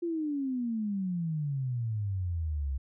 sine exponential sweep, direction down, 349.2 to 65.41 Hz, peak -29 dBFS, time 0.02-2.78 s, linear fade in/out 10 ms, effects none

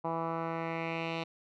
10% pulse tone with low-pass filter sweep, 164.81 Hz, E3, in tune, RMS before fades -35 dBFS, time 0.04-1.24 s, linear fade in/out 10 ms, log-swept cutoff 970 to 3400 Hz, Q 2.7, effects none

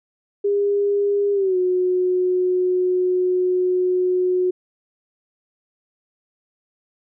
sine tone with pitch glide, 404.9 to 364.9 Hz, G#4 to F#4, -44 to -24 cents, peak -16 dBFS, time 0.44-4.51 s, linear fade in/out 10 ms, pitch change -180 cents, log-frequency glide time 1.33-1.57 s, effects none

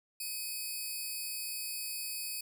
10% pulse tone pair together, 2528 / 4559 Hz, D#7 / C#8, +27 / +48 cents, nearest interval minor seventh, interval 1021 cents, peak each -32 / -32 dBFS, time 0.2-2.41 s, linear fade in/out 5 ms, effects none

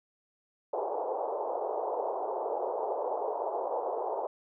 pink band-pass noise, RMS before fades -33 dBFS, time 0.73-4.27 s, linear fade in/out 5 ms, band 410 to 940 Hz, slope 48 dB/octave, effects none

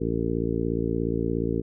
harmonic tone, 57 Hz, A#1, 38 cents flat, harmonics 1 / 2 / 3 / 4 / 5 / 6 / 7 / 8, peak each -33 / -32 / -31 / -33 / -30 / -33 / -31 / -32 dBFS, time 0-1.62 s, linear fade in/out 20 ms, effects none

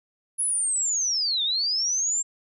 sine linear two-way sweep, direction down then up, 10548 to 3527 to 7490 Hz, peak -22 dBFS, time 0.38-2.23 s, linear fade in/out 20 ms, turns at 1.43 s, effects none

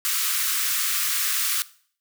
white high-pass noise, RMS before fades -24 dBFS, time 0.05-1.62 s, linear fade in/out 0 ms, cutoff 1100 Hz, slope 96 dB/octave, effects noise-tail reverb RT60 0.5 s tail -18 dB re dry

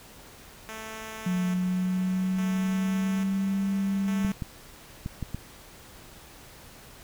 5% pulse tone with tremolo, 220 Hz, A3, in tune, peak -26 dBFS, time 0.69-4.32 s, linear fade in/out 0 ms, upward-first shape square, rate 0.59 Hz, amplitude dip 55%
sine tone with pitch glide, 181.6 to 195.76 Hz, F#3 to G3, -32 to -2 cents, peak -24 dBFS, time 1.26-4.32 s, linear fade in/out 5 ms, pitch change +130 cents, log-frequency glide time 1.49-3.65 s
clicks, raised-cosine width 5 ms, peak -19 dBFS, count 5, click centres 4.248 / 4.422 / 5.061 / 5.227 / 5.346 s
effects pink hiss -49 dBFS RMS until 7.03 s

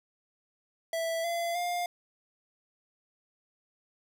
square tone with pitch steps, 659.3 / 681.8 / 705 Hz, E5 / F5 / F5, 0 / -42 / +16 cents, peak -30 dBFS, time 0.93-1.86 s, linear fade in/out 2 ms, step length 310 ms, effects none

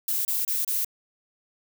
violet noise bursts, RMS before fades -26 dBFS, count 4, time 0.08-0.847 s, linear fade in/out 2 ms, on 170 ms, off 29 ms, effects none

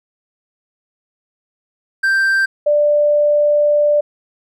triangle / sine tone pair in turn, 1571 / 590.2 Hz, G6 / D5, +3 / +8 cents, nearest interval octave + perfect fourth, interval 1695 cents, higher first, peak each -10 dBFS, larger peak neither, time 2.03-2.46 / 2.66-4.01 s, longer second, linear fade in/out 10 ms, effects none

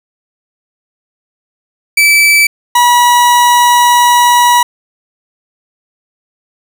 40% pulse tone pair in turn, 2312 / 968.4 Hz, D7 / B5, -28 / -34 cents, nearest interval octave + minor third, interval 1506 cents, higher first, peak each -4 dBFS, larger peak neither, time 1.97-2.47 / 2.75-4.63 s, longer second, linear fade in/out 5 ms, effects none

